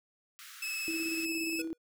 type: high-pass noise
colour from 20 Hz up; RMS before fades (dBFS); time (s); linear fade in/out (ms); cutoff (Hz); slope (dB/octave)
pink; -50; 0.39-1.25; 0; 1200; 96
type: tone with vibrato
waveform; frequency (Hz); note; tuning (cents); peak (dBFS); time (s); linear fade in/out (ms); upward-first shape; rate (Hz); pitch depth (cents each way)
sawtooth; 2600; E7; -24; -31; 0.62-1.62; 5; sine; 18; 21
type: tone with tremolo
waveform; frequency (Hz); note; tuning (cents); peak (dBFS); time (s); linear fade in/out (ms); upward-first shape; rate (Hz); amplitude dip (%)
sine; 325.8; E4; -20; -33; 0.88-1.73; 0; square; 17; 35
type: tone with exponential decay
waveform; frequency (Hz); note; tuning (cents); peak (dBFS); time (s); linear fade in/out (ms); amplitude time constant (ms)
square; 484.7; B4; -32; -39; 1.59-1.78; 5; 41
effects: none